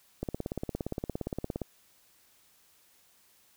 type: click train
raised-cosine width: 2 ms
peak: -19 dBFS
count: 25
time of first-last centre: 0.23-1.617 s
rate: 17.3 Hz
effects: white hiss -64 dBFS RMS until 3.56 s